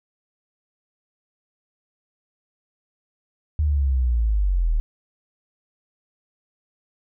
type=linear sweep; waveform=sine; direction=down; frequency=77 to 37 Hz; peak=-17 dBFS; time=3.59-4.8 s; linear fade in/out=0 ms; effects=none